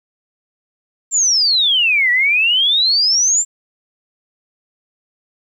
sine exponential two-way sweep, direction down then up, 7459 to 1916 to 7459 Hz, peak -11 dBFS, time 1.11-3.45 s, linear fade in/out 50 ms, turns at 2.11 s, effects 8-bit

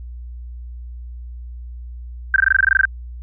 sine tone bursts, 1568 Hz, G6, in tune, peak -9 dBFS, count 13, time 2.34-2.853 s, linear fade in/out 2 ms, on 21 ms, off 20 ms, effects added 60 Hz sine -30 dBFS peak until 3.22 s

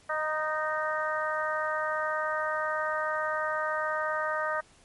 harmonic tone with a mistuned harmonic, 309.2 Hz, D#4, 11 cents flat, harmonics 2 / 3 / 4 / 5 / 6, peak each -32 / -36 / -32 / -34 / -36 dBFS, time 0.09-4.61 s, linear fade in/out 10 ms, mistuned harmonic 3, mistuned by +17 cents, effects pink hiss -59 dBFS RMS until 4.84 s + MP3 48 kbps

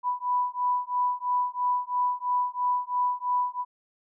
sine beating tone pair, 987.8 / 990.8 Hz, B5 / B5, 0 / +5 cents, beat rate 3 Hz, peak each -27 dBFS, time 0.03-3.65 s, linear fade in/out 50 ms, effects none

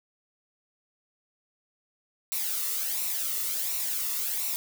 blue noise with flanger, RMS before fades -30 dBFS, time 2.32-4.56 s, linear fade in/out 0 ms, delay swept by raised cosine 0.61 to 1.29 ms, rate 1.4 Hz, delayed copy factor -0.6, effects none

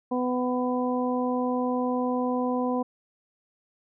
harmonic tone, 250 Hz, B3, 21 cents sharp, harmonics 1 / 2 / 3 / 4, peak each -26 / -29 / -33 / -33 dBFS, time 0.11-2.83 s, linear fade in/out 10 ms, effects none

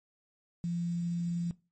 sine tone with quantisation, 171.9 Hz, F3, 27 cents flat, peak -30 dBFS, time 0.64-1.51 s, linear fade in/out 0 ms, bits 9, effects noise-tail reverb RT60 0.3 s tail -20 dB re dry + MP3 32 kbps

